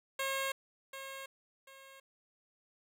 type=tone with echo; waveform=10% pulse; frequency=540 Hz; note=C#5; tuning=45 cents flat; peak=-25 dBFS; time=0.19-0.52 s; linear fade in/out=5 ms; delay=740 ms; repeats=2; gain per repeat=-10 dB; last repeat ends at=2 s; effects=none